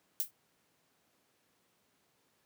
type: noise with exponential decay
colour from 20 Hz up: violet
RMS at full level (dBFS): -28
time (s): 0.2-0.31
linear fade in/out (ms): 0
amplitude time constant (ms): 23
effects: pink hiss -73 dBFS RMS until 2.45 s + high-pass 150 Hz 12 dB/octave